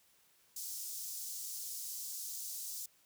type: high-pass noise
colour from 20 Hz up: pink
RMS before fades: -43 dBFS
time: 0.56-2.86 s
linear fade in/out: 5 ms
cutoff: 5500 Hz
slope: 24 dB/octave
effects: white hiss -69 dBFS RMS until 3.05 s